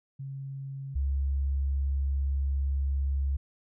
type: tone pair in turn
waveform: sine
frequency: 136.4 / 68.73 Hz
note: C#3 / C#2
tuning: -28 / -14 cents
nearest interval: octave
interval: 1186 cents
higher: first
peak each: -35 / -25 dBFS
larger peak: second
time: 0.19-0.95 / 0.95-3.37 s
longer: second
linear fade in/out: 10 ms
effects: none